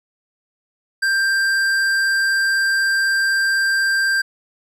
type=tone with hard clipping; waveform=triangle; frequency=1581 Hz; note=G6; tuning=14 cents sharp; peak=-17 dBFS; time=1.02-4.22 s; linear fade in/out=10 ms; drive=15 dB; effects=none